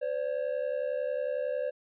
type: ring-modulated tone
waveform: triangle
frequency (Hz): 545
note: C#5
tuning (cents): -29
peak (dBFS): -24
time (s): 0.01-1.71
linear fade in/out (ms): 20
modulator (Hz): 35.5
effects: resampled to 8000 Hz